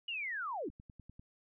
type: linear sweep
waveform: sine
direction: down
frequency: 2923 to 246.1 Hz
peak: -36 dBFS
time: 0.08-0.69 s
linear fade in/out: 5 ms
type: click train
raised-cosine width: 5 ms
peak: -40 dBFS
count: 6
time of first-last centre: 0.7-1.195 s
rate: 10.1 Hz
effects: none